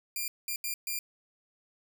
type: tone bursts at uneven times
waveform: 5% pulse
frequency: 2391 Hz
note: D7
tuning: 30 cents sharp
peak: -22 dBFS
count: 4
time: 0.16-0.28 / 0.48-0.56 / 0.64-0.74 / 0.87-0.99 s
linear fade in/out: 2 ms
effects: none